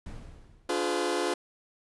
brown noise with exponential decay, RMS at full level -37 dBFS, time 0.06-1.08 s, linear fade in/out 2 ms, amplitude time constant 220 ms
sawtooth chord, D diminished seventh, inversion none, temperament just, 293.7 / 352.4 / 422.9 / 507.5 Hz, D4 / F4 / Ab4 / Cb5, 0 / +16 / +31 / +47 cents, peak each -31 / -26 / -29 / -29 dBFS, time 0.69-1.34 s, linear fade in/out 5 ms
effects resampled to 24000 Hz

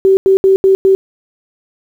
sine tone bursts at uneven times, 384.6 Hz, G4, 33 cents flat, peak -5 dBFS, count 5, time 0.05-0.17 / 0.26-0.37 / 0.44-0.56 / 0.64-0.75 / 0.85-0.95 s, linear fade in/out 0 ms, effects 7-bit

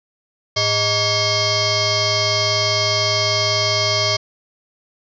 sine tone with frequency modulation, 2693 Hz, E7, 36 cents sharp, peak -15 dBFS, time 0.56-4.17 s, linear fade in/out 10 ms, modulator 517 Hz, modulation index 5.4, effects none

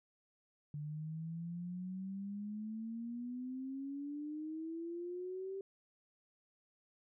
sine exponential sweep, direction up, 146.6 to 392 Hz, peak -40 dBFS, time 0.74-5.61 s, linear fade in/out 2 ms, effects none

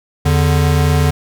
square tone pair together, 82.41 / 146.92 Hz, E2 / D3, 0 / +1 cents, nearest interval minor seventh, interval 1001 cents, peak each -14 dBFS, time 0.25-1.11 s, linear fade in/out 10 ms, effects none

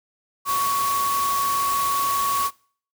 sine tone in noise, 1117 Hz, C#6, 13 cents sharp, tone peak -20 dBFS, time 0.45-2.51 s, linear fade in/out 50 ms, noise white, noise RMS -29 dBFS, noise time 0.45-2.51 s, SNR +6 dB, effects noise-tail reverb RT60 0.5 s tail -23 dB re dry

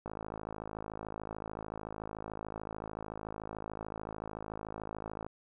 click train, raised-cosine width 1 ms, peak -26 dBFS, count 280, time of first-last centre 0.06-5.265 s, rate 53.6 Hz, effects none

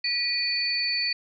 sine tone cluster, 1946 / 2443 / 4489 Hz, B6 / D#7 / C#8, -26 / -32 / +21 cents, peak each -33 / -30 / -25 dBFS, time 0.04-1.13 s, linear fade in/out 5 ms, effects none

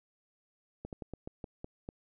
slowing click train, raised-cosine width 2 ms, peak -27 dBFS, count 8, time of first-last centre 0.85-1.889 s, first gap 78 ms, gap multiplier 1.21, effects none

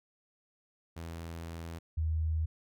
sawtooth / sine tone pair in turn, 83.1 / 79.48 Hz, E2 / D#2, +15 / +37 cents, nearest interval minor second, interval 78 cents, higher first, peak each -36 / -28 dBFS, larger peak second, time 0.96-1.79 / 1.97-2.46 s, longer first, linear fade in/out 10 ms, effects none

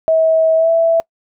sine tone with pitch glide, 644 to 661.3 Hz, E5 to E5, -41 to +5 cents, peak -9 dBFS, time 0.08-1 s, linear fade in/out 0 ms, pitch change +46 cents, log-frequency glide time 0.56-0.7 s, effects noise-tail reverb RT60 0.1 s tail -26 dB re dry

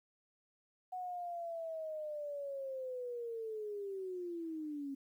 sine linear sweep, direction down, 740 to 270.9 Hz, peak -39 dBFS, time 0.92-4.95 s, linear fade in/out 10 ms, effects 12-bit

